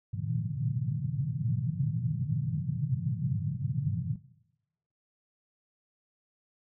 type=band-pass noise; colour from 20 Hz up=pink; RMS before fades=-31 dBFS; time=0.13-4.16 s; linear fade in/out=5 ms; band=110 to 160 Hz; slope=48 dB/octave; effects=noise-tail reverb RT60 0.9 s tail -18 dB re dry